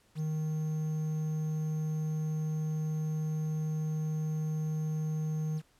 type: tone with quantisation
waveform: triangle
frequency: 155.56 Hz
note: D#3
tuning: in tune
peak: -28 dBFS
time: 0.15-5.62 s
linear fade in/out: 50 ms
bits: 9
effects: pink hiss -67 dBFS RMS until 5.79 s + low-pass 12000 Hz 12 dB/octave